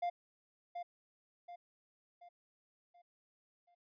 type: tone with echo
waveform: triangle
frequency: 700 Hz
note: F5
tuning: 4 cents sharp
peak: -31 dBFS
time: 0.02-0.1 s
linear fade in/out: 10 ms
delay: 730 ms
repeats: 5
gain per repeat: -7 dB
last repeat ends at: 3.75 s
effects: resampled to 11025 Hz

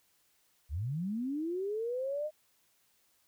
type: linear sweep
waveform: sine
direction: up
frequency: 61.9 to 622.3 Hz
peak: -32 dBFS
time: 0.69-2.31 s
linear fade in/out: 50 ms
effects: white hiss -71 dBFS RMS until 3.27 s

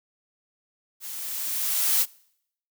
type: noise with level ramp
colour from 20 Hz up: blue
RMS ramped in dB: -37 to -20 dBFS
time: 1-2.06 s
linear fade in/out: 50 ms
effects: noise-tail reverb RT60 0.7 s tail -24 dB re dry

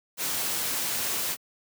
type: noise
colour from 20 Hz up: white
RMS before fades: -29 dBFS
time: 0.17-1.37 s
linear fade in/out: 50 ms
effects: high-pass 100 Hz 12 dB/octave

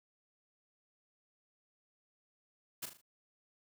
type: noise with echo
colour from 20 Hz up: white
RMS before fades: -40 dBFS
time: 2.82-2.86 s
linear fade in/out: 10 ms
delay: 39 ms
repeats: 4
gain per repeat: -7 dB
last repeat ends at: 3.016 s
effects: none

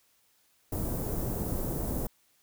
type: band-stop noise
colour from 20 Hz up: pink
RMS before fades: -32 dBFS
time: 0.72-2.07 s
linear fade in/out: 5 ms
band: 540 to 15000 Hz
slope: 12 dB/octave
effects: white hiss -68 dBFS RMS until 2.42 s

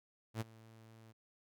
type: tone with ADSR envelope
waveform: sawtooth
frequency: 112 Hz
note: A2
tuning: 31 cents sharp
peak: -31 dBFS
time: 0.34-1.13 s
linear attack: 67 ms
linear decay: 23 ms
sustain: -22 dB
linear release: 23 ms
effects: none

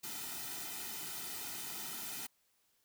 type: noise with comb filter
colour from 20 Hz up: white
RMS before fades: -43 dBFS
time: 0.03-2.27 s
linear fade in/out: 10 ms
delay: 1.8 ms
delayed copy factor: -0.85
effects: white hiss -75 dBFS RMS until 2.84 s

